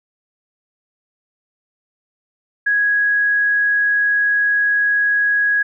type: tone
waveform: sine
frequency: 1661.2 Hz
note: G#6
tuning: in tune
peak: -13 dBFS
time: 2.66-5.63 s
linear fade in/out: 10 ms
effects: none